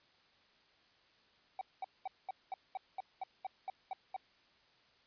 triangle tone bursts, 763 Hz, G5, 47 cents flat, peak -35 dBFS, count 12, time 1.59-4.164 s, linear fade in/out 2 ms, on 22 ms, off 210 ms, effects white hiss -68 dBFS RMS until 5.06 s + resampled to 11025 Hz

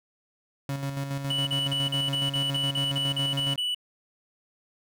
35% pulse tone with tremolo, 138.59 Hz, C#3, in tune, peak -26 dBFS, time 0.69-3.56 s, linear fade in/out 2 ms, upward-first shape square, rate 7.2 Hz, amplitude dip 45%
triangle tone bursts, 2960 Hz, F#7, in tune, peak -24 dBFS, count 12, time 1.3-3.747 s, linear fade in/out 5 ms, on 170 ms, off 37 ms
effects none

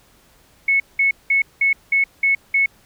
sine tone bursts, 2200 Hz, C#7, 14 cents flat, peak -13 dBFS, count 7, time 0.68-2.66 s, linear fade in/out 5 ms, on 120 ms, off 190 ms, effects pink hiss -54 dBFS RMS until 2.85 s

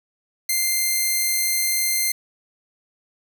5% pulse tone, 2093 Hz, C7, in tune, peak -9 dBFS, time 0.49-2.12 s, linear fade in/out 5 ms, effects 8-bit

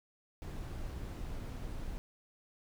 brown noise, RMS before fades -41 dBFS, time 0.42-1.98 s, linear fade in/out 0 ms, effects none

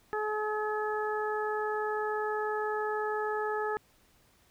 harmonic tone, 426.1 Hz, G#4, 44 cents sharp, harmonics 1 / 2 / 3 / 4, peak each -32 / -35 / -37 / -38 dBFS, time 0.13-3.77 s, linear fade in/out 0 ms, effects pink hiss -65 dBFS RMS until 4.5 s

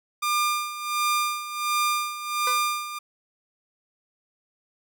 sawtooth tone with tremolo, 1200 Hz, D6, 37 cents sharp, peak -17 dBFS, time 0.22-2.99 s, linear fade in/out 10 ms, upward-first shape sine, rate 1.4 Hz, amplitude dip 75%
15% pulse tone with exponential decay, 502 Hz, B4, 28 cents sharp, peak -21 dBFS, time 2.47-2.7 s, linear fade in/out 2 ms, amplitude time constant 48 ms
effects none

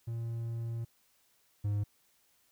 triangle tone pair in turn, 115.7 / 102.88 Hz, A#2 / G#2, -13 / -16 cents, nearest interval major second, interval 203 cents, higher first, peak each -32 / -27 dBFS, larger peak second, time 0.07-0.85 / 1.64-1.84 s, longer first, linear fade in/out 10 ms, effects white hiss -70 dBFS RMS until 2.51 s

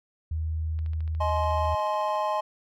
sine tone, 79.4 Hz, D#2, 36 cents sharp, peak -26 dBFS, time 0.31-1.75 s, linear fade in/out 5 ms
click train, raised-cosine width 0.3 ms, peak -35 dBFS, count 20, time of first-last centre 0.79-2.157 s, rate 13.9 Hz
triangle chord, Ab major, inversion second, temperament equal with one note detuned, 622.3 / 849 / 1046.5 Hz, Eb5 / Ab5 / C6, 0 / +38 / 0 cents, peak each -27 dBFS, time 1.2-2.41 s, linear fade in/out 10 ms
effects none

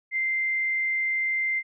sine tone, 2087 Hz, C7, 5 cents flat, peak -23 dBFS, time 0.11-1.63 s, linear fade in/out 50 ms, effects none

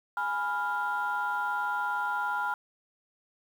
sine chord, F diminished, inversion first, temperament equal, 830.6 / 987.8 / 1396.9 Hz, Ab5 / Cb6 / F6, 0 / 0 / 0 cents, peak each -32 / -32 / -30 dBFS, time 0.17-2.54 s, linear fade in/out 2 ms, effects tanh soft clip ceiling -21 dBFS + 9-bit

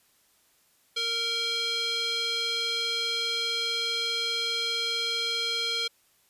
square tone with band-pass filter, 462.4 Hz, A#4, 14 cents flat, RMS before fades -29 dBFS, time 0.96-5.88 s, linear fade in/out 10 ms, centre 3700 Hz, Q 3.9, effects white hiss -65 dBFS RMS until 6.29 s + resampled to 32000 Hz

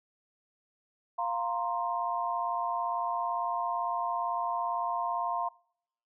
sine chord, F suspended fourth, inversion none, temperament equal with one note detuned, 698.5 / 932.3 / 1050.1 Hz, F5 / Bb5 / C6, 0 / 0 / +6 cents, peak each -33 dBFS, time 1.18-5.49 s, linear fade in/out 10 ms, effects noise-tail reverb RT60 0.7 s tail -25 dB re dry

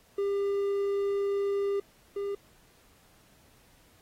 triangle tone pair in turn, 399.6 / 401.4 Hz, G4 / G4, +33 / +41 cents, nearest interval unison, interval 8 cents, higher second, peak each -24 / -28 dBFS, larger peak first, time 0.18-1.8 / 2.16-2.35 s, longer first, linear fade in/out 5 ms, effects pink hiss -62 dBFS RMS until 4.01 s + AAC 48 kbps

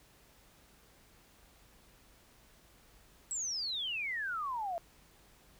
sine exponential sweep, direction down, 7930 to 659.3 Hz, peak -34 dBFS, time 3.31-4.78 s, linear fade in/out 0 ms, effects added 50 Hz sine -69 dBFS peak until 5.59 s + pink hiss -63 dBFS RMS until 5.59 s

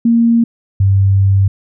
sine tone pair in turn, 232.2 / 97.63 Hz, A#3 / G2, -7 / -7 cents, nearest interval octave + minor third, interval 1500 cents, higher first, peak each -7 dBFS, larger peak neither, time 0.05-0.44 / 0.8-1.48 s, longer second, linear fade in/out 5 ms, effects none

